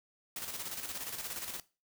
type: noise with tremolo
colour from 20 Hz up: white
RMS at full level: -39 dBFS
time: 0.36-1.6 s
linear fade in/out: 2 ms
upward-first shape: square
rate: 17 Hz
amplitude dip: 50%
effects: noise-tail reverb RT60 0.3 s tail -18 dB re dry